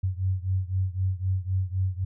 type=beating tone pair; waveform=sine; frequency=92.5 / 96.4 Hz; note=F#2 / G2; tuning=0 / -28 cents; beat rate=3.9 Hz; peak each=-26 / -28 dBFS; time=0.03-2.05 s; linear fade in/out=10 ms; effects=none